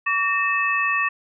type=tone cluster; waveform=sine; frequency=1137 / 1830 / 2609 Hz; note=C#6 / A#6 / E7; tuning=+44 / -32 / -18 cents; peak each=-23 dBFS; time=0.06-1.09 s; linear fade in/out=10 ms; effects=none